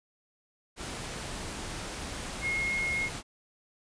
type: tone in noise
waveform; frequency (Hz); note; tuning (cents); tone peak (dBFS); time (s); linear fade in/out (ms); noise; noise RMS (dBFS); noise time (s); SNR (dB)
sine; 2154; C7; +50; -28; 2.41-3.1; 50; pink; -38; 0.76-3.23; +7
effects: resampled to 22050 Hz